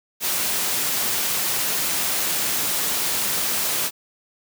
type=high-pass noise; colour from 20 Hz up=white; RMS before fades=-23 dBFS; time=0.2-3.91 s; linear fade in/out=50 ms; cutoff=110 Hz; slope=12 dB/octave; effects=none